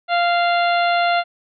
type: harmonic tone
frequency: 695 Hz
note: F5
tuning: 9 cents flat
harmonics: 1 / 2 / 3 / 4 / 5 / 6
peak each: -16 / -22 / -26 / -28 / -30 / -32 dBFS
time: 0.08-1.24 s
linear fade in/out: 50 ms
effects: none